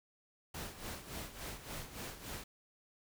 pink noise with tremolo, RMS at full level -43 dBFS, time 0.54-2.44 s, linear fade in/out 5 ms, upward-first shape sine, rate 3.5 Hz, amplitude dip 70%, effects none

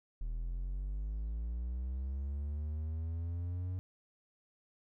triangle linear sweep, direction up, 38.46 to 92.5 Hz, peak -33 dBFS, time 0.21-3.79 s, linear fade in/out 0 ms, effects none

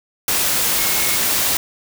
sine tone in noise, 2170 Hz, C#7, 37 cents flat, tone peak -28 dBFS, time 0.78-1.16 s, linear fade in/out 2 ms, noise white, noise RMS -18 dBFS, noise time 0.28-1.57 s, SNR -13 dB, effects none

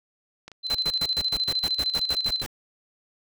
clicks, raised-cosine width 0.2 ms, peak -23 / -27 / -28 / -32 dBFS, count 4, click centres 0.48 / 0.517 / 0.707 / 0.962 s
sine tone with tremolo, 4063 Hz, B7, 48 cents sharp, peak -21 dBFS, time 0.63-2.44 s, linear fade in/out 50 ms, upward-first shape square, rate 13 Hz, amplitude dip 65%
pink noise bursts, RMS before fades -33 dBFS, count 12, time 0.7-2.462 s, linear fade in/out 0 ms, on 46 ms, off 110 ms
effects none

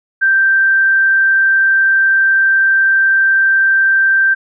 sine tone, 1568 Hz, G6, in tune, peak -8 dBFS, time 0.21-4.35 s, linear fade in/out 20 ms, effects none

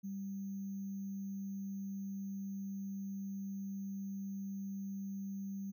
sine tone with sample-and-hold, 196.1 Hz, G3, 1 cent sharp, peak -39 dBFS, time 0.03-5.72 s, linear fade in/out 20 ms, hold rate 6300 Hz, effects none

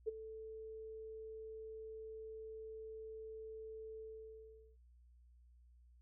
sine tone with ADSR envelope, 440 Hz, A4, in tune, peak -33 dBFS, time 0.06-4.77 s, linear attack 23 ms, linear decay 18 ms, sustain -14 dB, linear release 770 ms, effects added 60 Hz sine -62 dBFS peak until 6.01 s

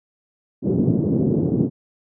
pink band-pass noise, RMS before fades -19 dBFS, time 0.62-1.7 s, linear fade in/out 50 ms, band 130 to 370 Hz, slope 24 dB/octave, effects none

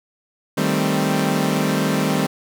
sawtooth chord, A half-diminished seventh, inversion second, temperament equal, 155.56 / 196 / 220 / 261.6 Hz, Eb3 / G3 / A3 / C4, 0 / 0 / 0 / 0 cents, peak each -19 / -18 / -21 / -19 dBFS, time 0.57-2.27 s, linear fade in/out 10 ms, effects none

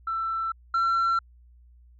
sine tone pair in turn, 1335 / 1354.4 Hz, E6 / E6, +22 / +46 cents, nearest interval unison, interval 24 cents, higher second, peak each -25 / -18 dBFS, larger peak second, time 0.07-0.52 / 0.74-1.19 s, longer neither, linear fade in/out 5 ms, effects tanh soft clip ceiling -20 dBFS + added 60 Hz sine -51 dBFS peak until 1.99 s

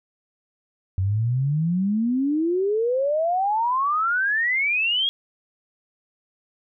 sine exponential sweep, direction up, 91.5 to 3322 Hz, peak -19 dBFS, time 0.98-5.09 s, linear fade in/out 0 ms, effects none

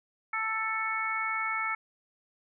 harmonic tone, 441.7 Hz, A4, 7 cents sharp, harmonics 2 / 3 / 4 / 5, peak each -38 / -32 / -38 / -32 dBFS, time 0.33-1.75 s, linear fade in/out 5 ms, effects none

